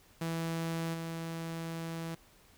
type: tone with level steps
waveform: sawtooth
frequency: 164.81 Hz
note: E3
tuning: in tune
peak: -29 / -33 dBFS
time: 0.21-2.15 s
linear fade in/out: 5 ms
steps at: 0.93 s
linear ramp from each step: 20 ms
effects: pink hiss -62 dBFS RMS until 2.57 s